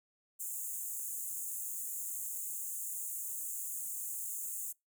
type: high-pass noise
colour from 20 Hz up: pink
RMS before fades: -40 dBFS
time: 0.39-4.73 s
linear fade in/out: 20 ms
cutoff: 6700 Hz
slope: 96 dB/octave
effects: noise-tail reverb RT60 0.2 s tail -25 dB re dry